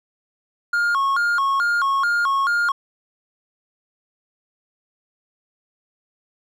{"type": "tone with vibrato", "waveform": "triangle", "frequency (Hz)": 1244.5, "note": "D#6", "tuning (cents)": 0, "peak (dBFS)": -15, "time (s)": [0.73, 2.72], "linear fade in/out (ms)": 5, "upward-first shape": "square", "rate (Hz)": 2.3, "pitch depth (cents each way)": 220, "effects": []}